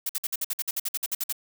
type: noise bursts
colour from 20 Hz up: blue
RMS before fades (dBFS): -28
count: 15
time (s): 0.06-1.326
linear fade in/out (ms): 5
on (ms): 34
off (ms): 54
effects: none